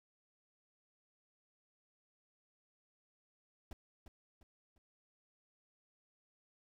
brown noise with echo, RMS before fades -45 dBFS, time 3.71-3.73 s, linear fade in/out 2 ms, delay 350 ms, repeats 3, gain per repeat -8 dB, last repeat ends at 4.78 s, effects none

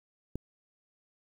click, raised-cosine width 3 ms, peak -22 dBFS, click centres 0.356 s, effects 9-bit

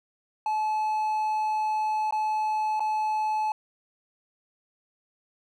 triangle tone with dropouts, 861 Hz, A5, 38 cents flat, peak -22 dBFS, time 0.46-3.52 s, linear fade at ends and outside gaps 2 ms, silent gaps 2.109-2.124 / 2.796-2.804 s, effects none

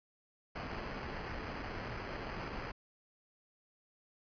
pink noise with sample-and-hold, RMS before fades -42 dBFS, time 0.55-2.72 s, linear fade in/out 10 ms, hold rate 3675 Hz, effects resampled to 11025 Hz

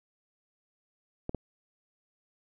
clicks, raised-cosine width 2 ms, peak -19 dBFS, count 2, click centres 1.294 / 1.347 s, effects none

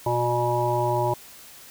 harmonic tone, 120.7 Hz, B2, 39 cents flat, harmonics 1 / 3 / 5 / 7 / 8, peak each -27 / -27 / -27 / -27 / -27 dBFS, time 0.06-1.14 s, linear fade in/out 5 ms, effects white hiss -46 dBFS RMS until 1.7 s

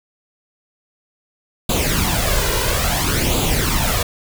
pink noise with flanger, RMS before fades -18 dBFS, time 1.69-4.03 s, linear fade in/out 5 ms, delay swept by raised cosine 0.27 to 2.07 ms, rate 0.59 Hz, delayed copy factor +0.65, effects none

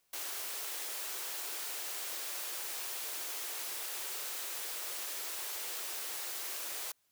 white high-pass noise, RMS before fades -40 dBFS, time 0.13-6.92 s, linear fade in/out 5 ms, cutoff 330 Hz, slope 48 dB/octave, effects white hiss -75 dBFS RMS until 7.11 s

